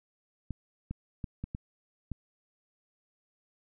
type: clicks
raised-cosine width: 5 ms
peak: -23 dBFS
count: 6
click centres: 0.507 / 0.91 / 1.242 / 1.44 / 1.549 / 2.117 s
effects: none

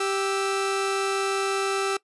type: tone pair together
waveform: sawtooth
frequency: 391.5 / 1317 Hz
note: G4 / E6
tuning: -2 / -2 cents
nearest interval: octave + major sixth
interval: 2100 cents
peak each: -21 / -25 dBFS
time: 0-1.97 s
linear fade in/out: 5 ms
effects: noise-tail reverb RT60 0.1 s tail -20 dB re dry + resampled to 24000 Hz

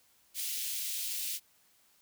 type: high-pass noise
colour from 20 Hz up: white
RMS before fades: -36 dBFS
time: 0.34-1.4 s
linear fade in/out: 50 ms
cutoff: 2500 Hz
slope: 24 dB/octave
effects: white hiss -67 dBFS RMS until 2.01 s

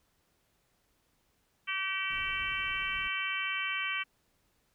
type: harmonic tone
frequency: 384.6 Hz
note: G4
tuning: 33 cents flat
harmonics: 3 / 4 / 5 / 6 / 7 / 8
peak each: -40 / -39 / -40 / -35 / -38 / -39 dBFS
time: 1.67-4.04 s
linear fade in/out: 20 ms
type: noise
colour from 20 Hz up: brown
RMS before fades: -50 dBFS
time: 2.1-3.08 s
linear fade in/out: 5 ms
effects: pink hiss -73 dBFS RMS until 4.74 s

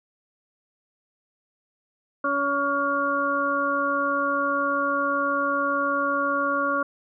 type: harmonic tone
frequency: 281.7 Hz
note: C#4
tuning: 28 cents sharp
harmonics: 1 / 2 / 4 / 5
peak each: -30 / -28 / -25 / -26 dBFS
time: 2.24-6.83 s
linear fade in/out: 5 ms
effects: none

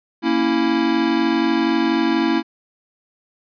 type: chord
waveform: square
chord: A# diminished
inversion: none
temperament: equal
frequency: 233.1 / 277.2 / 329.6 Hz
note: A#3 / C#4 / E4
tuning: 0 / 0 / 0 cents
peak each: -23 / -22 / -19 dBFS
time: 0.22-2.43 s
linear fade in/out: 50 ms
effects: resampled to 11025 Hz

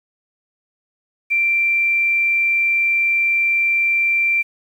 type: tone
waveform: sine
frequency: 2356 Hz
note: D7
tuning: 5 cents sharp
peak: -14 dBFS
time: 1.3-4.43 s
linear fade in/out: 20 ms
effects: 8-bit

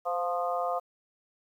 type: harmonic tone with a mistuned harmonic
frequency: 175.8 Hz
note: F3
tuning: 12 cents sharp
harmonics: 3 / 4 / 5 / 6 / 7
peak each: -33 / -30 / -42 / -37 / -35 dBFS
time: 0.05-0.8 s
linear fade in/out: 20 ms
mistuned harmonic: 3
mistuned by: -30 cents
effects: 10-bit

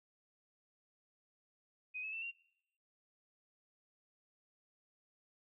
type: tone with pitch steps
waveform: sine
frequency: 2504 / 2586 / 2671 / 2759 Hz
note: D#7 / E7 / E7 / F7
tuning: +10 / -34 / +22 / -22 cents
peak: -40 dBFS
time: 1.94-2.316 s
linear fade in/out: 20 ms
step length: 94 ms
effects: noise-tail reverb RT60 0.8 s tail -23 dB re dry

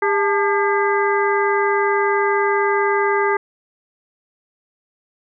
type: harmonic tone with a mistuned harmonic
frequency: 402.6 Hz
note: G4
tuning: 46 cents sharp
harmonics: 1 / 2 / 3 / 4 / 5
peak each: -18 / -21 / -23 / -24 / -25 dBFS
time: 0.02-3.37 s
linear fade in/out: 5 ms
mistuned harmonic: 2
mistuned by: +150 cents
effects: none

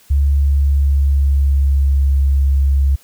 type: tone with pitch glide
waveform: sine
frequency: 70.4 to 68.71 Hz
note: C#2 to C#2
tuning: +27 to -15 cents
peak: -10 dBFS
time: 0.1-2.96 s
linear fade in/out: 10 ms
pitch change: -42 cents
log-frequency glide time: 0.29-2.18 s
effects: white hiss -49 dBFS RMS until 3.03 s

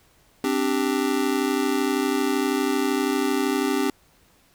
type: chord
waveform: square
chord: C suspended second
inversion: none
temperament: just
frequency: 261.6 / 294.3 / 392.4 Hz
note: C4 / D4 / G4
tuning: 0 / +4 / +2 cents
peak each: -26 dBFS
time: 0.44-3.9 s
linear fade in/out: 2 ms
effects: pink hiss -59 dBFS RMS until 4.54 s

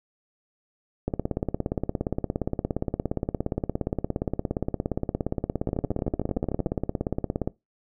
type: two click trains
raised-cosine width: 2 ms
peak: -12 / -15 dBFS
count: 111 / 14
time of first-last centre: 1.08-7.475 / 5.69-6.667 s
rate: 17.2 / 13.3 Hz
effects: noise-tail reverb RT60 0.2 s tail -21 dB re dry

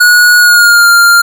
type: tone with pitch glide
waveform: square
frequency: 1456 to 1397.5 Hz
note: F#6 to F6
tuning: -28 to +1 cents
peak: -3 dBFS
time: 0-1.22 s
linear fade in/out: 10 ms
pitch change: -71 cents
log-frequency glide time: 0.38-0.88 s
effects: none

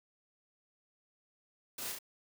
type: noise with echo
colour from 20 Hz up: white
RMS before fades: -42 dBFS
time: 1.78-1.92 s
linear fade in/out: 5 ms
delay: 34 ms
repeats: 2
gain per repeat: -2 dB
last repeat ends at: 1.988 s
effects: none

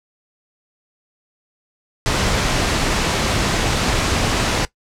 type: noise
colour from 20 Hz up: pink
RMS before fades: -18 dBFS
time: 2.06-4.65 s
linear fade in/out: 0 ms
effects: noise-tail reverb RT60 0.1 s tail -18 dB re dry + low-pass 7000 Hz 12 dB/octave

